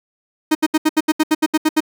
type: tone bursts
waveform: 45% pulse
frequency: 311.1 Hz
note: D#4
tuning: in tune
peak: -11 dBFS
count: 12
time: 0.51-1.805 s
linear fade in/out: 10 ms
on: 41 ms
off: 73 ms
effects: none